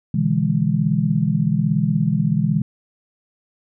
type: chord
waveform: sine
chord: E dominant seventh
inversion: second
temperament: just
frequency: 123.61 / 148.33 / 164.81 / 206 Hz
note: B2 / D3 / E3 / G#3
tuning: +2 / +18 / 0 / -14 cents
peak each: -24 / -21 / -20 / -21 dBFS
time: 0.14-2.62 s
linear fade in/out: 5 ms
effects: none